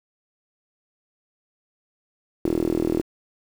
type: tone with band-pass filter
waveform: sawtooth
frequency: 40.38 Hz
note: E1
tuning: 35 cents flat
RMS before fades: -23 dBFS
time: 2.44-3.02 s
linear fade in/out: 10 ms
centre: 340 Hz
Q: 5.7
effects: 7-bit